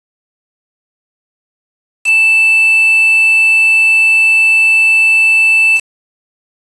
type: tone with quantisation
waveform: sine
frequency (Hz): 2646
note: E7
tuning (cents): +6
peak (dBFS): -6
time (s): 2.04-5.81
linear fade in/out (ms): 50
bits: 3
effects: resampled to 24000 Hz